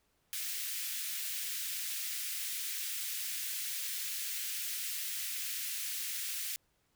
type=high-pass noise; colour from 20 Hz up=white; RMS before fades=-38 dBFS; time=0.33-6.56 s; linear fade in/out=0 ms; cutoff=1800 Hz; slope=24 dB/octave; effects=pink hiss -75 dBFS RMS until 6.95 s